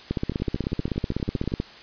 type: two click trains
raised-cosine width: 3 ms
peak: -11 / -20 dBFS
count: 25 / 16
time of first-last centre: 0.11-1.601 / 0.32-1.52 s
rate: 16.1 / 12.5 Hz
effects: white hiss -45 dBFS RMS until 1.82 s + resampled to 11025 Hz